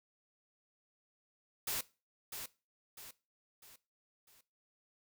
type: noise with echo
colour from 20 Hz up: white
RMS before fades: -37 dBFS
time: 1.67-1.81 s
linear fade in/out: 5 ms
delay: 650 ms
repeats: 4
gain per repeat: -7 dB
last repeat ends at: 4.41 s
effects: noise-tail reverb RT60 0.3 s tail -19 dB re dry

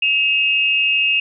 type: tone pair together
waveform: sine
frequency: 2561 / 2794 Hz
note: D#7 / F7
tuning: +49 / 0 cents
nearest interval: major second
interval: 151 cents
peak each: -16 / -17 dBFS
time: 0.02-1.2 s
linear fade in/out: 5 ms
effects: none

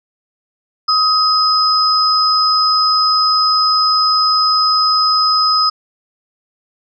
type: tone pair together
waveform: sine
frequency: 1265 / 5060 Hz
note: D#6 / D#8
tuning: +28 / +28 cents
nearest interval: 2 octaves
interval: 2400 cents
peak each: -13 dBFS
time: 0.88-5.7 s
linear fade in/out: 10 ms
effects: none

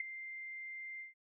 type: tone with ADSR envelope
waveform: sine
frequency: 2093 Hz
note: C7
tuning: in tune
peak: -31 dBFS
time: 0-1.14 s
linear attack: 4 ms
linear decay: 11 ms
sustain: -12 dB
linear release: 140 ms
effects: none

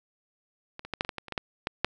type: clicks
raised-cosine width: 0.3 ms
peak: -23 / -24 / -15 / -9 / -21 / -14 / -18 / -27 / -18 / -12 / -12 / -7 dBFS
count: 12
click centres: 0.794 / 0.85 / 0.937 / 1.009 / 1.049 / 1.092 / 1.183 / 1.283 / 1.323 / 1.378 / 1.671 / 1.846 s
effects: none

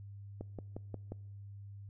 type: click train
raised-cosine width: 2 ms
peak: -28 dBFS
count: 5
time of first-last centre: 0.41-1.12 s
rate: 5.63 Hz
effects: noise-tail reverb RT60 1.0 s tail -23 dB re dry + added 100 Hz sine -46 dBFS peak until 1.89 s

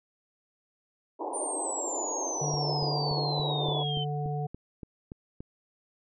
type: band-pass noise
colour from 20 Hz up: white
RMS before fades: -35 dBFS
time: 1.19-3.84 s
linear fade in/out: 20 ms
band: 280 to 1000 Hz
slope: 96 dB/octave
type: exponential sweep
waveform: sine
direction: down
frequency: 9230 to 3042 Hz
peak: -32 dBFS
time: 1.33-4.05 s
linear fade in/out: 20 ms
type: harmonic tone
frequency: 146.83 Hz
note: D3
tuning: in tune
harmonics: 1 / 3 / 5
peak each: -30 / -38 / -36 dBFS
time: 2.41-4.47 s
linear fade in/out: 10 ms
type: click train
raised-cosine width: 3 ms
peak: -27 dBFS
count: 11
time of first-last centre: 2.54-5.405 s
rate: 3.49 Hz
effects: none

